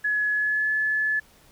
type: tone with pitch glide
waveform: sine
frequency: 1695 to 1723.6 Hz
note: G#6 to A6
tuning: +35 to -36 cents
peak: -21 dBFS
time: 0.04-1.2 s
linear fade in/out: 10 ms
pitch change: +29 cents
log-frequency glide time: 0.32-0.71 s
effects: pink hiss -56 dBFS RMS until 1.51 s